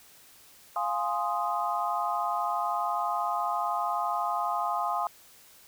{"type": "chord", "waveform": "sine", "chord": "F minor seventh", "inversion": "none", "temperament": "equal", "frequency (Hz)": [698.5, 830.6, 1046.5, 1244.5], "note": ["F5", "Ab5", "C6", "Eb6"], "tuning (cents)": [0, 0, 0, 0], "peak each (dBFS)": -32, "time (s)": [0.76, 5.07], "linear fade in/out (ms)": 2, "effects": ["white hiss -55 dBFS RMS until 5.67 s"]}